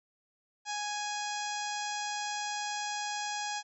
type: harmonic tone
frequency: 830.6 Hz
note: G#5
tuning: in tune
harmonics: 1 / 2 / 3 / 4 / 5 / 6 / 7 / 8 / 9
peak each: -36 / -41 / -44 / -44 / -47 / -44 / -45 / -45 / -48 dBFS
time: 0.65-3.63 s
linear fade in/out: 50 ms
effects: none